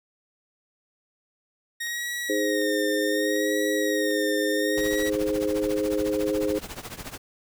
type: tone with vibrato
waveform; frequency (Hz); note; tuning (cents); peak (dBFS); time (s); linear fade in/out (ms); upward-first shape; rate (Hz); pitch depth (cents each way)
sawtooth; 1864.7; A#6; 0; -25; 1.8-5.1; 10; sine; 0.68; 55
type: click train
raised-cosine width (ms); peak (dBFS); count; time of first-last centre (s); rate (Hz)
0.2; -31; 4; 1.87-4.109; 1.34
type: chord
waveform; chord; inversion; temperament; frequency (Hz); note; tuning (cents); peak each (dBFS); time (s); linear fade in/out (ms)
sine; Ab major; second; equal; 311.1 / 415.3 / 523.3; Eb4 / Ab4 / C5; 0 / 0 / 0; -27; 2.29-6.59; 10
type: noise with tremolo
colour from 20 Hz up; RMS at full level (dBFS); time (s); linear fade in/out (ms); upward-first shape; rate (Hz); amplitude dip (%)
pink; -34; 4.77-7.18; 5; triangle; 14; 90
effects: none